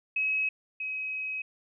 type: tone pair in turn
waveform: sine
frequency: 2558 / 2542 Hz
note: D#7 / D#7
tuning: +47 / +36 cents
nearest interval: unison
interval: 11 cents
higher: first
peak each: -25 / -31 dBFS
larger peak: first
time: 0.16-0.49 / 0.8-1.42 s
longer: second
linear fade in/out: 5 ms
effects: none